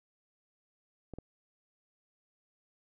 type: clicks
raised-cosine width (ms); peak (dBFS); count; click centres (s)
2; -29; 2; 1.137 / 1.186
effects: none